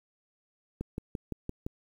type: click train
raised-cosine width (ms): 3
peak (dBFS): -21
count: 6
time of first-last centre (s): 0.81-1.665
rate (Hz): 5.85
effects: 9-bit